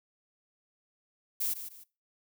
violet noise with echo, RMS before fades -31 dBFS, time 1.4-1.54 s, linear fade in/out 10 ms, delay 150 ms, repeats 2, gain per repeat -10 dB, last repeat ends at 1.84 s, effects noise-tail reverb RT60 0.3 s tail -21 dB re dry

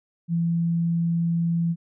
sine tone, 168.4 Hz, E3, 37 cents sharp, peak -20 dBFS, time 0.28-1.76 s, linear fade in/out 50 ms, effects none

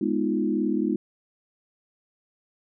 sine chord, F half-diminished seventh, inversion first, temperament equal, 207.7 / 246.9 / 311.1 / 349.2 Hz, Ab3 / Cb4 / Eb4 / F4, 0 / 0 / 0 / 0 cents, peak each -27 / -28 / -26 / -29 dBFS, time 0.01-0.96 s, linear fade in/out 5 ms, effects none

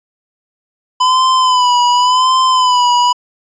square tone with vibrato, 1004 Hz, B5, 28 cents sharp, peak -9 dBFS, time 1-3.13 s, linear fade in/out 10 ms, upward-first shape sine, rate 0.9 Hz, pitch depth 55 cents each way, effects resampled to 16000 Hz

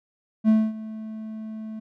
triangle tone with ADSR envelope, 218.6 Hz, A3, 11 cents flat, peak -11 dBFS, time 0.44-1.8 s, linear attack 46 ms, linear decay 240 ms, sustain -19 dB, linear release 12 ms, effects none

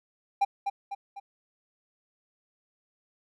triangle tone with echo, 797 Hz, G5, 28 cents sharp, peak -18 dBFS, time 0.41-0.45 s, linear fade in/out 10 ms, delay 250 ms, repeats 3, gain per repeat -6 dB, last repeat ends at 1.2 s, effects none

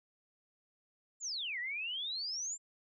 sine exponential two-way sweep, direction down then up, 7459 to 1876 to 7459 Hz, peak -36 dBFS, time 1.2-2.58 s, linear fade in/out 50 ms, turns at 1.59 s, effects none

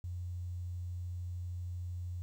sine tone with quantisation, 88.7 Hz, F2, 27 cents sharp, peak -37 dBFS, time 0.04-2.22 s, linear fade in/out 0 ms, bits 11, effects none

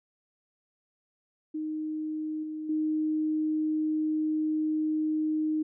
sine tone with level steps, 310 Hz, D#4, 6 cents flat, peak -30 / -33 / -25 dBFS, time 1.54-5.63 s, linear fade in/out 10 ms, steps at 2.43 / 2.69 s, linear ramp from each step 5 ms, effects none

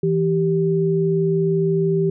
sine tone pair together, 164.1 / 390.3 Hz, E3 / G4, -8 / -8 cents, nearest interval octave + minor third, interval 1500 cents, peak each -19 / -18 dBFS, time 0.03-2.1 s, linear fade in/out 5 ms, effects none

